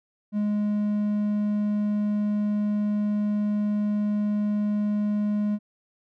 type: tone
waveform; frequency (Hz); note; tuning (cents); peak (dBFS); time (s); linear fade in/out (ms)
triangle; 208.3; G#3; +5; -20; 0.32-5.59; 50
effects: none